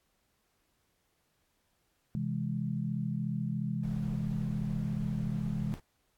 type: chord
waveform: sine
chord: C augmented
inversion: none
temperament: equal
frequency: 130.81 / 164.81 / 207.7 Hz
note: C3 / E3 / G#3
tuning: 0 / 0 / 0 cents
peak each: -35 dBFS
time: 2.15-5.74 s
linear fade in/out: 0 ms
type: noise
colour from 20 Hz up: brown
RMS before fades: -44 dBFS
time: 3.83-5.8 s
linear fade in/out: 5 ms
effects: pink hiss -75 dBFS RMS until 6.17 s + AAC 64 kbps